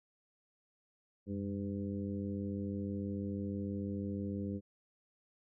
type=harmonic tone with a mistuned harmonic; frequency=100 Hz; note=G2; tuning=35 cents sharp; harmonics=1 / 2 / 3 / 4 / 5; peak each=-41 / -38 / -43 / -47 / -48 dBFS; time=1.26-4.61 s; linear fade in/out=50 ms; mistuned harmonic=1; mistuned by=-110 cents; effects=none